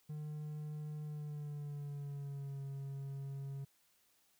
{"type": "tone with pitch glide", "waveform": "triangle", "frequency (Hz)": [151.1, 137.76], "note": ["D3", "C#3"], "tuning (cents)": [50, -10], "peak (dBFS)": -39, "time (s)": [0.09, 3.65], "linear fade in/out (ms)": 10, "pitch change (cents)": -160, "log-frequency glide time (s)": [1.03, 2.62], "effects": ["white hiss -73 dBFS RMS until 4.39 s"]}